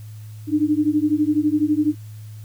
sine beating tone pair, 295.7 / 307.7 Hz, D4 / D#4, +12 / -19 cents, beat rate 12 Hz, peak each -19 dBFS, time 0.47-1.95 s, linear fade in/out 50 ms, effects added 107 Hz sine -34 dBFS peak until 2.44 s + white hiss -53 dBFS RMS until 2.44 s

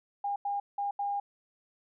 sine tone bursts at uneven times, 808 Hz, G#5, 48 cents flat, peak -29 dBFS, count 4, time 0.24-0.36 / 0.45-0.6 / 0.78-0.91 / 0.99-1.2 s, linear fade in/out 5 ms, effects none

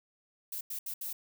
violet noise bursts at uneven times, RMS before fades -38 dBFS, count 4, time 0.52-0.61 / 0.7-0.79 / 0.86-0.94 / 1.01-1.13 s, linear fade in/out 5 ms, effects none

